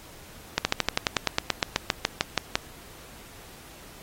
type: slowing click train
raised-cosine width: 0.2 ms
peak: -3 dBFS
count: 18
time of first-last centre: 0.58-2.555 s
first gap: 70 ms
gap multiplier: 1.06
effects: pink hiss -48 dBFS RMS until 4.02 s + AAC 48 kbps